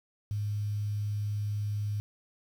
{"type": "tone with quantisation", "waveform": "sine", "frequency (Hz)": 104, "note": "G#2", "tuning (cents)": 3, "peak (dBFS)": -29, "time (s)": [0.31, 2], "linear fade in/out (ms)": 0, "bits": 9, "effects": []}